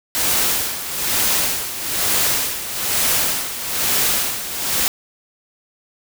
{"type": "noise with tremolo", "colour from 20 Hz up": "white", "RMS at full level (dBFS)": -17, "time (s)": [0.15, 4.88], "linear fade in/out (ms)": 0, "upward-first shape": "sine", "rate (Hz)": 1.1, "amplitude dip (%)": 70, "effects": []}